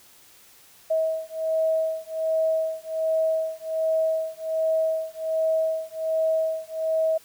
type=beating tone pair; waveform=sine; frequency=640 / 641.3 Hz; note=D#5 / E5; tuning=+49 / -48 cents; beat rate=1.3 Hz; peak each=-25 dBFS; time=0.9-7.18 s; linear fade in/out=10 ms; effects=white hiss -53 dBFS RMS until 7.24 s